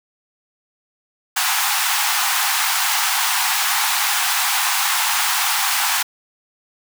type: high-pass noise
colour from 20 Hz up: pink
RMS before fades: -19 dBFS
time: 1.36-6.03 s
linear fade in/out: 10 ms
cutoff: 750 Hz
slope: 96 dB/octave
effects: none